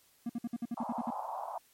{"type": "tone bursts", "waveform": "triangle", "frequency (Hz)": 235.7, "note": "A#3", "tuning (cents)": 19, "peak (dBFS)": -30, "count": 10, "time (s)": [0.26, 1.105], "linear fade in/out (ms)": 5, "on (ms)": 35, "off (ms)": 55}
{"type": "band-pass noise", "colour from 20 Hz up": "pink", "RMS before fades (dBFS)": -39, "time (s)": [0.77, 1.58], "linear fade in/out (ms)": 2, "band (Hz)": [690, 1000], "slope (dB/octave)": 48}
{"effects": ["white hiss -66 dBFS RMS until 1.73 s", "MP3 64 kbps"]}